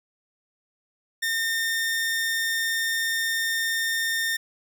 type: tone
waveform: sawtooth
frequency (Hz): 1819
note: A#6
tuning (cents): -43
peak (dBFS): -20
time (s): 1.22-4.37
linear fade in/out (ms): 10
effects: none